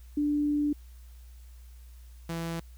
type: tone pair in turn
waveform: sine / sawtooth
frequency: 293.7 / 166.51 Hz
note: D4 / E3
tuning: 0 / +18 cents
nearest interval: minor seventh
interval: 982 cents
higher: first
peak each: -24 / -28 dBFS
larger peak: first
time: 0.17-0.73 / 2.29-2.6 s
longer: first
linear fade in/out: 5 ms
effects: added 60 Hz sine -46 dBFS peak until 2.77 s + white hiss -63 dBFS RMS until 2.77 s